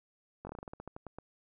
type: slowing click train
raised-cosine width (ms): 1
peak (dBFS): -29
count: 14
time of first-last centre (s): 0.45-1.186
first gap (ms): 20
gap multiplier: 1.16
effects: none